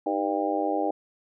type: harmonic tone with a mistuned harmonic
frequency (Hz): 99.6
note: G2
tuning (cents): +28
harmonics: 3 / 4 / 5 / 6 / 7 / 8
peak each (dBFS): -29 / -33 / -32 / -31 / -33 / -29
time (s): 0.06-0.91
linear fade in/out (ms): 5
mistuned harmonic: 3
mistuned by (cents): +59
effects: none

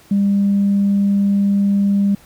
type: tone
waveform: sine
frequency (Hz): 200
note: G3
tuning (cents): +35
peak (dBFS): -11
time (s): 0.11-2.15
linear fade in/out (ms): 5
effects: tanh soft clip ceiling -8 dBFS + pink hiss -48 dBFS RMS until 2.25 s

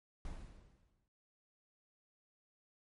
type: noise with exponential decay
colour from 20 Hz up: brown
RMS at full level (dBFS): -43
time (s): 0.25-1.08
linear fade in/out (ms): 2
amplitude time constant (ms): 180
effects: noise-tail reverb RT60 0.1 s tail -22 dB re dry + MP3 48 kbps

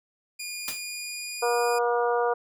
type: tone with pitch glide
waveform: 15% pulse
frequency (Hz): 2429 to 2447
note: D#7 to D#7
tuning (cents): -42 to -29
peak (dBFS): -26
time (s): 0.39-1.79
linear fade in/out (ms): 10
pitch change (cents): +13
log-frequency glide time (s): 0.61-1.56
type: noise with exponential decay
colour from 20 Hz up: white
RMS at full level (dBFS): -29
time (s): 0.68-0.84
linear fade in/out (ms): 0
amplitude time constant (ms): 34
type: harmonic tone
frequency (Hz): 239.2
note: A#3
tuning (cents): +45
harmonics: 2 / 3 / 4 / 5 / 6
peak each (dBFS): -24 / -28 / -30 / -32 / -34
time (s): 1.42-2.34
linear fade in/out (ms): 10
effects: none

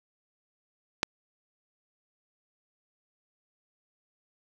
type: click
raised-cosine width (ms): 0.2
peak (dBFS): -6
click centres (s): 1.031
effects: none

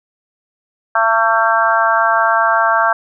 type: harmonic tone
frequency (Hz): 225.3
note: A3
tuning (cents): +41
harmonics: 3 / 4 / 5 / 6 / 7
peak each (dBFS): -17 / -17 / -17 / -17 / -17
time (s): 0.95-2.93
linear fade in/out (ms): 5
effects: none

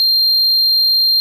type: tone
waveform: triangle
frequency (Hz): 4186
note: C8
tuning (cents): 0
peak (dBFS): -9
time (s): 0-1.2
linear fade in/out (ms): 0
effects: none

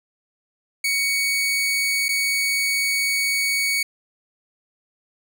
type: tone with dropouts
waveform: sawtooth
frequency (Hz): 2236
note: C#7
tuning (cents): +14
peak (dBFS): -16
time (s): 0.84-3.83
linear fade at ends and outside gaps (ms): 5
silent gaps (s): 2.084-2.089
effects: none

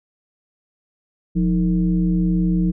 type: tone with frequency modulation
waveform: sine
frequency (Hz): 177.1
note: F3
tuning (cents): +24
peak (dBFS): -15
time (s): 1.35-2.72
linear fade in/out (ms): 20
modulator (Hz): 138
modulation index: 0.77
effects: none

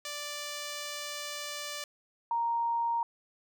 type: tone pair in turn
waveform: 5% pulse / sine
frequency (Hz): 587.3 / 932.3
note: D5 / A#5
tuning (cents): 0 / 0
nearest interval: minor sixth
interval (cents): 800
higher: second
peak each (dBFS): -25 / -27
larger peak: first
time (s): 0.05-1.84 / 2.31-3.03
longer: first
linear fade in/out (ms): 2
effects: none

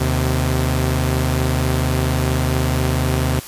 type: tone pair together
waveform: sawtooth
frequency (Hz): 76.58 / 128.8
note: D#2 / C3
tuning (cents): -27 / -27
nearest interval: major sixth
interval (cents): 900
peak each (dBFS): -15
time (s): 0-3.4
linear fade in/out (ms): 10
effects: white hiss -35 dBFS RMS until 3.47 s + resampled to 32000 Hz

